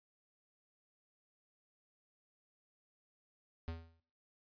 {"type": "tone with exponential decay", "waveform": "square", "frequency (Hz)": 82.41, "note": "E2", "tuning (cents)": 0, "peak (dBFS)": -37, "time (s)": [3.68, 4], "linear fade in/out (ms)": 0, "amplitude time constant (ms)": 68, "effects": ["noise-tail reverb RT60 0.6 s tail -23 dB re dry", "resampled to 11025 Hz"]}